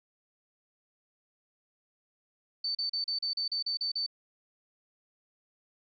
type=tone bursts; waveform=sine; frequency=4542 Hz; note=C#8; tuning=41 cents sharp; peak=-29 dBFS; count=10; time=2.64-4.064 s; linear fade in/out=5 ms; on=110 ms; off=36 ms; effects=none